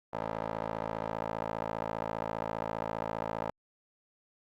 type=tone with band-pass filter; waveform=15% pulse; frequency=55 Hz; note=A1; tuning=in tune; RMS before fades=-36 dBFS; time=0.13-3.51 s; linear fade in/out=5 ms; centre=780 Hz; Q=1.9; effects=Opus 48 kbps